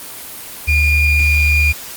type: ring-modulated tone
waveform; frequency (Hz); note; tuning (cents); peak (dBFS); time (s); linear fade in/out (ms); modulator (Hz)
triangle; 1174.7; D6; 0; -5; 0.67-1.73; 20; 1250
effects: white hiss -31 dBFS RMS until 1.96 s + Opus 24 kbps